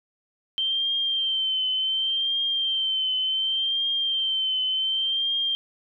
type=tone with vibrato; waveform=sine; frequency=3128 Hz; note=G7; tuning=4 cents flat; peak=-22 dBFS; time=0.58-5.55 s; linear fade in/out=0 ms; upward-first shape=triangle; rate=0.68 Hz; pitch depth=51 cents each way; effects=none